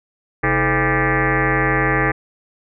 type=tone with frequency modulation; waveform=sine; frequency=806 Hz; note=G5; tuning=48 cents sharp; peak=-14 dBFS; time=0.43-2.12 s; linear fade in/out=10 ms; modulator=188 Hz; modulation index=6.7; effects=none